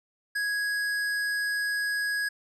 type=tone with hard clipping; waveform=sine; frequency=1661.2 Hz; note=G#6; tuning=in tune; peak=-28 dBFS; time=0.35-2.29 s; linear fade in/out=10 ms; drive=12 dB; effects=none